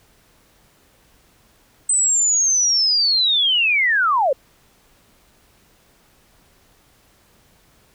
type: linear sweep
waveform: sine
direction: down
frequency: 8200 to 493.9 Hz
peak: -14 dBFS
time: 1.89-4.33 s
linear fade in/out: 5 ms
effects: pink hiss -56 dBFS RMS until 7.94 s